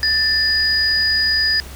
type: tone pair together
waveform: sine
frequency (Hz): 1765 / 4929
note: A6 / D#8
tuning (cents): +5 / -17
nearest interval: octave + tritone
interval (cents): 1778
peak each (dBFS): -18 / -16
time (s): 0.03-1.6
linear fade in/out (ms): 0
effects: added 67 Hz sine -33 dBFS peak until 1.75 s + pink hiss -38 dBFS RMS until 1.75 s